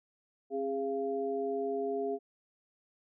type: tone cluster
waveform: sine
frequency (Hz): 268.5 / 410.8 / 688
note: C4 / G#4 / F5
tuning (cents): +45 / -19 / -26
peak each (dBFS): -39 / -32 / -38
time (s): 0.5-2.19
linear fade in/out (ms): 50
effects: none